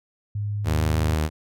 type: tone with pitch glide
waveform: sine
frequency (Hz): 103.4 to 104.12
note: G#2 to G#2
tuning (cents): -7 to +5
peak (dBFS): -24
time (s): 0.35-1.15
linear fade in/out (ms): 5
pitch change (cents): +12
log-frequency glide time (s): 0.58-0.77
type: tone with vibrato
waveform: sawtooth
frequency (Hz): 77.78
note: D#2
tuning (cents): 0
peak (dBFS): -17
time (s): 0.64-1.3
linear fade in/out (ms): 50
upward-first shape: sine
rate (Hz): 6.5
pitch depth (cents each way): 21
effects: none